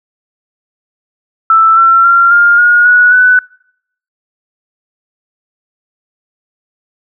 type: tone with pitch steps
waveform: sine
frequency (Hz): 1324 / 1351 / 1378.6 / 1406.8 / 1435.5 / 1464.8 / 1494.7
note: E6 / E6 / F6 / F6 / F6 / F#6 / F#6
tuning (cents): +7 / +42 / -23 / +12 / +47 / -18 / +17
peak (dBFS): -3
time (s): 1.5-3.39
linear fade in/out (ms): 2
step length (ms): 270
effects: noise-tail reverb RT60 0.7 s tail -25 dB re dry